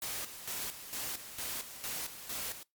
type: noise with tremolo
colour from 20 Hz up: white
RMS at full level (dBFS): -38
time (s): 0.02-2.63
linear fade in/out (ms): 2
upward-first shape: square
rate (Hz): 2.2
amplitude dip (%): 65
effects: noise-tail reverb RT60 0.2 s tail -24 dB re dry + MP3 96 kbps